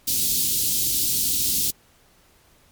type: band-stop noise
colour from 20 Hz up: white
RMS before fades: -22 dBFS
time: 0.07-1.71 s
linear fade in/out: 10 ms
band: 320 to 3600 Hz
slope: 24 dB/octave
effects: pink hiss -57 dBFS RMS until 2.71 s + MP3 96 kbps